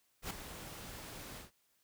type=noise with ADSR envelope; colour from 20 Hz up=pink; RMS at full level=-38 dBFS; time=0.22-1.51 s; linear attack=84 ms; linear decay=5 ms; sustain=-10 dB; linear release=140 ms; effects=white hiss -75 dBFS RMS until 1.83 s